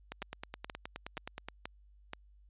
two click trains, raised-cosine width 0.3 ms, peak -23 / -24 dBFS, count 5 / 14, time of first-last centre 0.22-2.134 / 0.12-1.486 s, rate 2.09 / 9.52 Hz, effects added 50 Hz sine -58 dBFS peak until 2.49 s + resampled to 8000 Hz

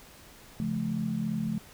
sine chord, Db augmented, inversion none, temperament just, 138.59 / 173.24 / 216.5 Hz, Db3 / F3 / A3, 0 / -14 / -28 cents, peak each -36 / -33 / -30 dBFS, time 0.6-1.58 s, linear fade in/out 0 ms, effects pink hiss -52 dBFS RMS until 1.73 s

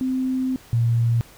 sine tone pair in turn, 259.1 / 116.89 Hz, C4 / A#2, -17 / +5 cents, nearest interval octave + major second, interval 1378 cents, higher first, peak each -20 / -16 dBFS, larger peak second, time 0.01-0.56 / 0.73-1.21 s, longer first, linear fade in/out 0 ms, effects pink hiss -48 dBFS RMS until 1.37 s

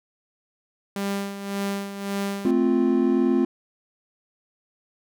sawtooth tone with tremolo, 198.9 Hz, G3, 25 cents sharp, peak -20 dBFS, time 0.96-2.51 s, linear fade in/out 2 ms, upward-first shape sine, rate 1.8 Hz, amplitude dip 65%
triangle chord, F major, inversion first, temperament equal, 220 / 261.6 / 349.2 Hz, A3 / C4 / F4, 0 / 0 / 0 cents, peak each -22 / -19 / -20 dBFS, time 2.45-3.45 s, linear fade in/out 2 ms
effects none

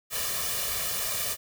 white noise with comb filter, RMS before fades -30 dBFS, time 0.1-1.37 s, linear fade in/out 50 ms, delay 1.7 ms, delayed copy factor +0.75, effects none

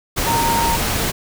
sine tone in noise, 925 Hz, A#5, 14 cents flat, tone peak -17 dBFS, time 0.26-0.77 s, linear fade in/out 20 ms, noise pink, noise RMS -20 dBFS, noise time 0.16-1.12 s, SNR 0 dB, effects none

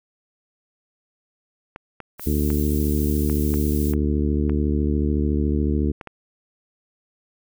clicks, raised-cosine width 0.5 ms, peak -20 dBFS, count 10, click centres 1.761 / 2.003 / 2.196 / 2.503 / 3.298 / 3.54 / 3.936 / 4.496 / 6.012 / 6.073 s
violet noise, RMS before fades -34 dBFS, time 2.18-3.95 s, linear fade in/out 50 ms
harmonic tone, 73.9 Hz, D2, 11 cents sharp, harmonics 1 / 2 / 3 / 4 / 5 / 6, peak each -21 / -28 / -25 / -26 / -29 / -33 dBFS, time 2.26-5.92 s, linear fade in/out 10 ms
effects none

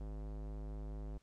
square tone with low-pass filter, 52.2 Hz, G#1, 10 cents sharp, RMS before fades -44 dBFS, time 0-1.18 s, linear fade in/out 5 ms, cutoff 700 Hz, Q 0.81, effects pink hiss -75 dBFS RMS until 1.22 s + low-pass 9000 Hz 12 dB/octave

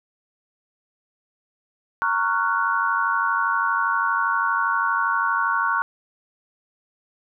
sine chord, Gb major seventh, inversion first, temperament just, 925 / 1110 / 1387.5 / 1480 Hz, Bb5 / Db6 / F6 / Gb6, -14 / +2 / -12 / 0 cents, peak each -26 / -23 / -26 / -24 dBFS, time 2.02-5.82 s, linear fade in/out 0 ms, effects none

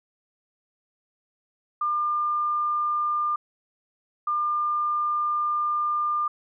sine tone bursts at uneven times, 1200 Hz, D6, 37 cents sharp, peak -22 dBFS, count 2, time 1.81-3.36 / 4.27-6.28 s, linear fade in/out 5 ms, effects none

